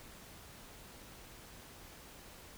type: silence
effects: pink hiss -54 dBFS RMS until 2.57 s